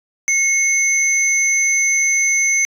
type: tone pair together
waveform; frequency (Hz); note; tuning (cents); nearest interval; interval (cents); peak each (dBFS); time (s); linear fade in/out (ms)
sine; 2174 / 6149; C#7 / G8; -34 / -34; octave + tritone; 1800; -15; 0.28-2.65; 0
effects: tanh soft clip ceiling -7 dBFS